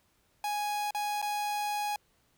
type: tone with dropouts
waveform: 45% pulse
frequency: 830.6 Hz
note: G#5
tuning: in tune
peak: -30 dBFS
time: 0.44-1.96 s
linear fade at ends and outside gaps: 2 ms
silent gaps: 0.908-0.947 / 1.217-1.225 s
effects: pink hiss -70 dBFS RMS until 2.37 s